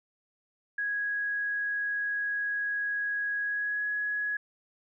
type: tone with pitch glide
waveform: sine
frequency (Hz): 1659 to 1678.3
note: G#6 to G#6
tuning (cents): -2 to +18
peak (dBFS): -28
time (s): 0.78-4.37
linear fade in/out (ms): 5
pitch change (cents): +20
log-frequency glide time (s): 3.42-3.85
effects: none